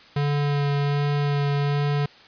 square tone with vibrato, 143.8 Hz, D3, 36 cents flat, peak -21 dBFS, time 0.16-2.06 s, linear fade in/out 5 ms, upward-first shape sine, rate 1.3 Hz, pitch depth 12 cents each way, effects white hiss -49 dBFS RMS until 2.27 s + resampled to 11025 Hz

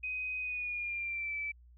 sine tone with pitch glide, 2509 to 2314 Hz, D#7 to D7, +14 to -26 cents, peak -34 dBFS, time 0.03-1.52 s, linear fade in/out 10 ms, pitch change -140 cents, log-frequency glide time 0.4-1.36 s, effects added 60 Hz sine -55 dBFS peak until 1.77 s

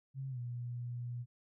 sine tone with pitch glide, 134.4 to 121.13 Hz, C3 to B2, +47 to -33 cents, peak -38 dBFS, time 0.14-1.26 s, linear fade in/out 50 ms, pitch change -180 cents, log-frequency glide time 0.29-0.39 s, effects none

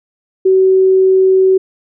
sine tone, 378.4 Hz, F#4, 39 cents sharp, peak -6 dBFS, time 0.45-1.58 s, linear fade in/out 10 ms, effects none

